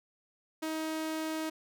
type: tone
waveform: sawtooth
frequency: 316.2 Hz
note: D#4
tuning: 28 cents sharp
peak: -29 dBFS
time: 0.62-1.5 s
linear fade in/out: 10 ms
effects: none